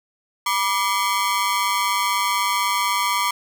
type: ring-modulated tone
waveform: sawtooth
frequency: 1076 Hz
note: C6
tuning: 48 cents sharp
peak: -12 dBFS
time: 0.46-3.31 s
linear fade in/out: 5 ms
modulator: 102 Hz
effects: none